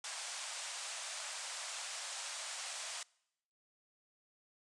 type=band-pass noise; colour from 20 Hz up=white; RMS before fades=-44 dBFS; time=0.04-3.03 s; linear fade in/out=2 ms; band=570 to 9100 Hz; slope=48 dB/octave; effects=noise-tail reverb RT60 0.8 s tail -25 dB re dry + resampled to 24000 Hz